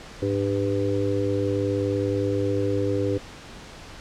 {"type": "harmonic tone with a mistuned harmonic", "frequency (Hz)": 99.4, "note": "G2", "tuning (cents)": 25, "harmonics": [1, 3, 4, 5], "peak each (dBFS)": [-27, -27, -27, -27], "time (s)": [0.22, 3.18], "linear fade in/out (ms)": 5, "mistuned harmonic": 1, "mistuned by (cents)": 64, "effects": ["pink hiss -42 dBFS RMS until 4 s", "low-pass 6000 Hz 12 dB/octave"]}